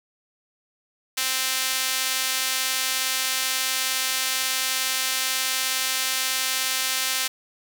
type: tone with high-pass filter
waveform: sawtooth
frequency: 261.1 Hz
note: C4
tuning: 3 cents flat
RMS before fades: -25 dBFS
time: 1.17-7.28 s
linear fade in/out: 10 ms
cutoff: 2600 Hz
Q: 0.58
effects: none